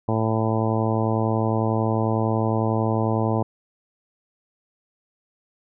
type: harmonic tone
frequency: 111 Hz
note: A2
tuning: 16 cents sharp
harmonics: 1 / 2 / 3 / 4 / 5 / 6 / 7 / 8 / 9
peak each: -23 / -26 / -28 / -29 / -30 / -31 / -31 / -32 / -33 dBFS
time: 0.08-3.43 s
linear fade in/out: 5 ms
effects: none